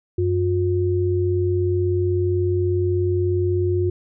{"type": "tone pair together", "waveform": "sine", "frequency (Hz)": [94.2, 357.8], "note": ["F#2", "F4"], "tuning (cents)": [32, 42], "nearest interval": "octave + major seventh", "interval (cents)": 2310, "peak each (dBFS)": -20, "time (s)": [0.18, 3.9], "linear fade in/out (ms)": 5, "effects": []}